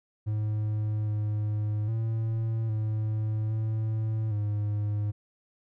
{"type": "tone with pitch steps", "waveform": "triangle", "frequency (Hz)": [106.8, 105.8, 112.3, 108.3, 109.9, 104.2], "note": ["G#2", "G#2", "A2", "A2", "A2", "G#2"], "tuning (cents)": [49, 33, 36, -27, -2, 6], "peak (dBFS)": -24, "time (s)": [0.26, 5.12], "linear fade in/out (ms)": 20, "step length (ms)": 810, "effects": []}